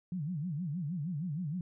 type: tone with vibrato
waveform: sine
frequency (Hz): 162.3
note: E3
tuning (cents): -27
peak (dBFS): -33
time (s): 0.12-1.61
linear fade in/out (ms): 2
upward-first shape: sine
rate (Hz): 6.4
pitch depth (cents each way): 250
effects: none